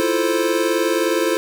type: chord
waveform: square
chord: F major seventh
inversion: third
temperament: equal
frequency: 329.6 / 349.2 / 440 / 523.3 Hz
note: E4 / F4 / A4 / C5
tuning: 0 / 0 / 0 / 0 cents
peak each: -23 dBFS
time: 0-1.37 s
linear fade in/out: 0 ms
effects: none